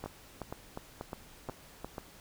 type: two click trains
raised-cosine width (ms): 1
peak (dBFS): -24 / -24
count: 6 / 5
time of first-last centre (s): 0.06-1.846 / 0.04-1.982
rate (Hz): 2.8 / 2.06
effects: pink hiss -55 dBFS RMS until 2.2 s